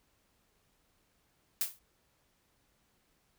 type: noise with exponential decay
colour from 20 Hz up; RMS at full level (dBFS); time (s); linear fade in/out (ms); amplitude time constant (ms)
blue; -28; 1.61-1.79; 0; 38
effects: pink hiss -73 dBFS RMS until 3.38 s